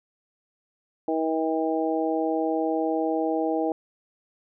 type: harmonic tone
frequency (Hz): 160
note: D#3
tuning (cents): +49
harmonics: 2 / 3 / 4 / 5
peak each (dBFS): -26 / -28 / -29 / -30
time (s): 1.08-3.72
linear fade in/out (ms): 2
effects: none

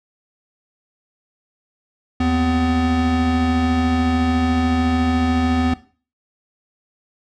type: tone pair together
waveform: square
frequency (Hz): 79.38 / 252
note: D#2 / B3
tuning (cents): +35 / +35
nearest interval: octave + minor sixth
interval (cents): 2000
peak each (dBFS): -22 / -18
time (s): 2.2-5.74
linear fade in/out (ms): 5
effects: noise-tail reverb RT60 0.4 s tail -17 dB re dry + low-pass 4000 Hz 12 dB/octave

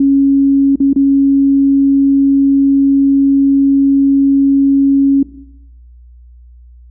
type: tone with dropouts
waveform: sine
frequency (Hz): 275.8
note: C#4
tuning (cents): -9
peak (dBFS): -6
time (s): 0-5.23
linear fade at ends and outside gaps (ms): 5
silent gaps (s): 0.758-0.801 / 0.932-0.96
effects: noise-tail reverb RT60 0.8 s tail -17 dB re dry + added 60 Hz sine -36 dBFS peak until 6.9 s

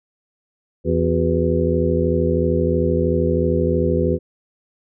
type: harmonic tone with a mistuned harmonic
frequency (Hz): 83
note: E2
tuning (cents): +12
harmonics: 1 / 2 / 3 / 4 / 5 / 6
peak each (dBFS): -22 / -22 / -24 / -22 / -24 / -22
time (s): 0.84-4.19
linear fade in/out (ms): 50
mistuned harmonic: 4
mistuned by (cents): +150
effects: none

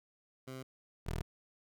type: tone pair in turn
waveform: 15% pulse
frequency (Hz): 130.81 / 40.68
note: C3 / E1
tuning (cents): 0 / -22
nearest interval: octave + minor sixth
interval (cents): 2022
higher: first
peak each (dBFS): -37 / -29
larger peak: second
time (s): 0.47-0.63 / 1.06-1.22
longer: neither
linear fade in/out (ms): 10
effects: none

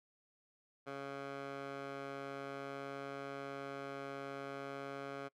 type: tone with band-pass filter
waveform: 15% pulse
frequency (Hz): 138.5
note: C#3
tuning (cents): -1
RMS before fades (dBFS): -45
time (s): 0.86-5.29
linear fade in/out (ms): 20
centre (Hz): 1000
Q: 0.8
effects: noise-tail reverb RT60 0.1 s tail -26 dB re dry

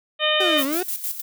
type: harmonic tone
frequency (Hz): 611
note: D#5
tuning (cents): -32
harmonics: 1 / 2 / 3 / 4 / 5 / 6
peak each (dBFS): -23 / -27 / -26 / -27 / -22 / -25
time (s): 0.19-0.64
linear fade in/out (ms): 50
type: exponential two-way sweep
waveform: 35% pulse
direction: down then up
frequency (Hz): 392 to 263.4 to 379.5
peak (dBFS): -21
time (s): 0.4-0.83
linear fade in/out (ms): 5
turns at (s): 0.64
type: noise with tremolo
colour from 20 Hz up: violet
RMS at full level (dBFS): -26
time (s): 0.57-1.22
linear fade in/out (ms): 20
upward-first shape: square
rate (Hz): 6.4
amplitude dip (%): 65
effects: none

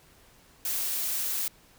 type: noise with high-pass filter sweep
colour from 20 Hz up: blue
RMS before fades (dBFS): -30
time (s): 0.65-1.48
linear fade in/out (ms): 2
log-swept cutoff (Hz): 390 to 210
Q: 1.7
effects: pink hiss -58 dBFS RMS until 1.78 s

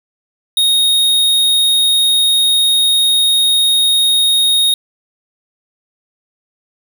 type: tone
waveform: square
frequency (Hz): 3729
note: A#7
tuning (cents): 0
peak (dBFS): -10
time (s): 0.57-4.74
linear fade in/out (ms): 2
effects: none

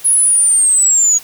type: linear sweep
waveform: sine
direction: down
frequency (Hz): 10590 to 6660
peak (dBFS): -8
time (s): 0.04-1.19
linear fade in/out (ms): 20
effects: white hiss -37 dBFS RMS until 1.23 s

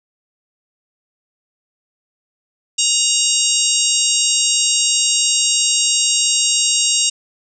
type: harmonic tone with a mistuned harmonic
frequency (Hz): 943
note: A#5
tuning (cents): +20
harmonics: 3 / 4 / 5 / 6 / 7 / 8 / 9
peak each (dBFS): -20 / -22 / -25 / -21 / -21 / -19 / -24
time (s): 2.78-7.1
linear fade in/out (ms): 10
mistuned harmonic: 6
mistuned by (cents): -17
effects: none

